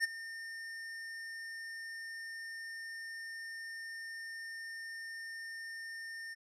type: tone with ADSR envelope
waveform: square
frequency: 1816 Hz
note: A#6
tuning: 46 cents flat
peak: -27 dBFS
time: 0-6.35 s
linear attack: 40 ms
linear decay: 18 ms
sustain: -16 dB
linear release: 23 ms
effects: low-pass 9000 Hz 12 dB/octave